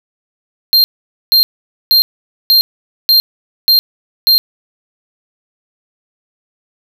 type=tone bursts; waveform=square; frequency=4186 Hz; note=C8; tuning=in tune; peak=-6 dBFS; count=7; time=0.73-4.38 s; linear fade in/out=0 ms; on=110 ms; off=480 ms; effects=none